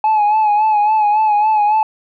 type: tone with vibrato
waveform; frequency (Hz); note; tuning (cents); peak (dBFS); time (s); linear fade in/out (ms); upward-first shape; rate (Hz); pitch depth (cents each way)
sine; 850; G#5; +40; -8; 0.04-1.83; 2; sine; 3.6; 50
effects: tanh soft clip ceiling -9 dBFS